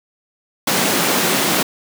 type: high-pass noise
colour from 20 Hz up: pink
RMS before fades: -17 dBFS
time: 0.67-1.63 s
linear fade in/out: 5 ms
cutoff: 170 Hz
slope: 24 dB/octave
effects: none